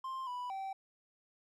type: tone with pitch steps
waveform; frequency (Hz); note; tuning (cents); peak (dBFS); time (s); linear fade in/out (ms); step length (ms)
triangle; 1052 / 987 / 774; C6 / B5 / G5; +9 / -1 / -22; -36; 0.04-0.73; 5; 230
effects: none

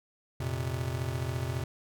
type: chord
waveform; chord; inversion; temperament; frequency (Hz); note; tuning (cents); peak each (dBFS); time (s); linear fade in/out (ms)
square; F suspended fourth; none; just; 87.31 / 116.41 / 130.96; F2 / Bb2 / C3; 0 / -2 / +2; -37 / -36 / -35; 0.4-1.64; 5
effects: none

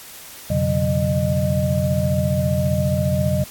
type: tone cluster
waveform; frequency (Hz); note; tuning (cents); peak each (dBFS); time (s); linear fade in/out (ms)
sine; 88.2 / 128 / 142.8 / 186.6 / 612; F2 / C3 / D3 / F#3 / D#5; +18 / -38 / -48 / +15 / -29; -23; 0.5-3.44; 5
effects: white hiss -39 dBFS RMS until 3.5 s + AAC 64 kbps

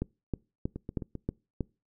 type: two click trains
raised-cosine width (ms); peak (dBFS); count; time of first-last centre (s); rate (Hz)
3; -17 / -24; 6 / 4; 0.02-1.607 / 0.76-1.153; 3.15 / 7.63
effects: noise-tail reverb RT60 0.3 s tail -25 dB re dry

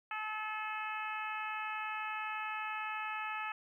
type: harmonic tone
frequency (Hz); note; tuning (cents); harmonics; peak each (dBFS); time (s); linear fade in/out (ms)
431.5; A4; -34; 2 / 3 / 4 / 5 / 6 / 7; -42 / -41 / -44 / -48 / -43 / -55; 0.11-3.52; 2
effects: 12-bit

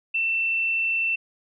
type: tone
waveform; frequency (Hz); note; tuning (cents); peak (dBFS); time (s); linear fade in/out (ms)
sine; 2682; E7; +29; -21; 0.14-1.16; 10
effects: none

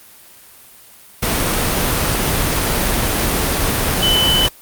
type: tone in noise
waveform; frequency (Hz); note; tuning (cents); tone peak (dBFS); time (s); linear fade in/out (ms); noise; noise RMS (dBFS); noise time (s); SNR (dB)
sine; 3016; F#7; +32; -13; 4.02-4.47; 10; pink; -17; 1.22-4.49; +1
effects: white hiss -43 dBFS RMS until 4.61 s + Opus 32 kbps

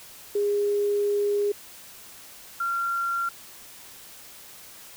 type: tone pair in turn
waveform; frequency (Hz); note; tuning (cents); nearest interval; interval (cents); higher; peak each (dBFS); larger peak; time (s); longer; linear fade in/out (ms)
sine; 409.4 / 1377.1; G#4 / F6; -25 / -25; octave + major sixth; 2100; second; -21 / -24; first; 0.35-1.52 / 2.6-3.29; first; 5
effects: white hiss -46 dBFS RMS until 4.96 s

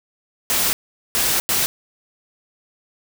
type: noise bursts at uneven times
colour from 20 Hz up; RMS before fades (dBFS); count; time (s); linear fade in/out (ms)
white; -19; 3; 0.5-0.73 / 1.15-1.4 / 1.49-1.66; 0
effects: none

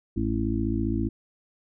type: harmonic tone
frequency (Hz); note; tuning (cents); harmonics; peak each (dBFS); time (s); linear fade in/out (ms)
55; A1; 0; 1 / 2 / 4 / 5 / 6; -30 / -30 / -30 / -30 / -30; 0.16-1.09; 10
effects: none

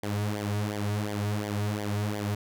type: tone with flanger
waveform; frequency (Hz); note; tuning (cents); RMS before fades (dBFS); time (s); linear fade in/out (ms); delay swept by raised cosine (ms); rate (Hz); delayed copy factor
sawtooth; 103.83; G#2; 0; -30; 0.03-2.35; 5; 0.74 to 3.84; 2.8; -0.8
effects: none

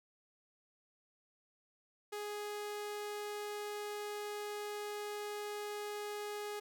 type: tone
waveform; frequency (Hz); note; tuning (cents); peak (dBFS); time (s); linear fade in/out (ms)
sawtooth; 415.7; G#4; +2; -36; 2.12-6.6; 10
effects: none

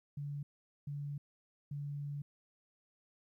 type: tone bursts at uneven times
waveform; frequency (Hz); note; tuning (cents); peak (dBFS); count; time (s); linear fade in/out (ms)
sine; 143.8; D3; -36; -38; 3; 0.17-0.43 / 0.87-1.18 / 1.71-2.22; 5
effects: 13-bit

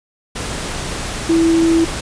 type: tone in noise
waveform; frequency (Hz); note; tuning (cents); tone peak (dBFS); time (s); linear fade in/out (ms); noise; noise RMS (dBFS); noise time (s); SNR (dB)
sine; 329.6; E4; 0; -10; 1.29-1.85; 10; pink; -24; 0.35-2.01; +11
effects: resampled to 22050 Hz

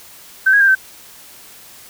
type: tone with pitch steps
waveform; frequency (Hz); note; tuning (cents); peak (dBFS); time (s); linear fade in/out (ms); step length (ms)
sine; 1543 / 1649 / 1591 / 1543; G6 / G#6 / G6 / G6; -28 / -13 / +25 / -28; -8; 0.46-0.752; 10; 73
effects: white hiss -41 dBFS RMS until 1.89 s

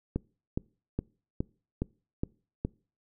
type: click train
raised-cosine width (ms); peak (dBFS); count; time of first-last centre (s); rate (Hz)
3; -16; 7; 0.16-2.65; 2.41
effects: noise-tail reverb RT60 0.4 s tail -25 dB re dry

